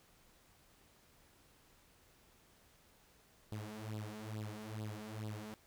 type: tone with flanger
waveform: sawtooth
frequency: 107.4 Hz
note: A2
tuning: 41 cents flat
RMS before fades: -45 dBFS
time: 3.52-5.54 s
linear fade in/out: 0 ms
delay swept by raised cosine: 0.23 to 4.53 ms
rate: 2.3 Hz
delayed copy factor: +0.85
effects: pink hiss -67 dBFS RMS until 5.66 s